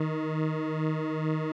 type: beating tone pair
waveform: 20% pulse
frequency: 155.56 / 157.86 Hz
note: D#3 / D#3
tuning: 0 / +25 cents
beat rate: 2.3 Hz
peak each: -24 / -27 dBFS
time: 0-1.52 s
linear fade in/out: 5 ms
effects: low-pass 2000 Hz 12 dB/octave